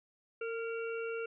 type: harmonic tone with a mistuned harmonic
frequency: 456.4 Hz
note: A#4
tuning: 37 cents flat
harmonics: 1 / 3 / 5 / 6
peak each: -36 / -43 / -50 / -47 dBFS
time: 0.41-1.26 s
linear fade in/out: 5 ms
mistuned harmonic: 3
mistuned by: +29 cents
effects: none